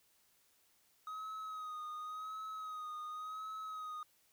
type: tone with vibrato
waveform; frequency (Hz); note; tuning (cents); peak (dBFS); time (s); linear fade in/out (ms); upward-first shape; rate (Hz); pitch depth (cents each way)
triangle; 1259; D#6; +20; -40; 1.07-4.03; 2; sine; 0.91; 40
effects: white hiss -72 dBFS RMS until 4.32 s